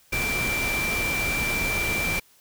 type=tone in noise; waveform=sine; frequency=2349 Hz; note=D7; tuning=in tune; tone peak=-25 dBFS; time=0.12-2.2 s; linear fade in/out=10 ms; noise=pink; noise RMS=-29 dBFS; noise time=0.12-2.2 s; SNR=+1 dB; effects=white hiss -58 dBFS RMS until 2.4 s